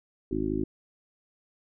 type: harmonic tone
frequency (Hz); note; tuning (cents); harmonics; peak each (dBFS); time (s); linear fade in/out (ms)
52.6; G#1; +23; 1 / 2 / 3 / 4 / 5 / 6 / 7; -37 / -40 / -38 / -39 / -32 / -31 / -32; 0.31-0.64; 5
effects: none